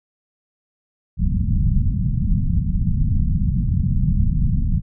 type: low-pass noise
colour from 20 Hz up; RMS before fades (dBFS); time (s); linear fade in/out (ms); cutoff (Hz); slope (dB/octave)
pink; -18; 1.17-4.82; 50; 210; 48
effects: none